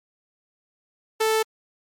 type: tone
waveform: sawtooth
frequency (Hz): 440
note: A4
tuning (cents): 0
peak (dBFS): -15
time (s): 1.2-1.43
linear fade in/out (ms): 10
effects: MP3 64 kbps